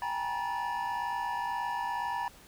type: tone cluster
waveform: triangle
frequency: 791 / 839 / 896 / 958 / 1745 Hz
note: G5 / G#5 / A5 / A#5 / A6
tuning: +15 / +17 / +31 / +47 / -15 cents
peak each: -37 / -40 / -39 / -31 / -39 dBFS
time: 0.02-2.28 s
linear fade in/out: 2 ms
effects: pink hiss -55 dBFS RMS until 2.47 s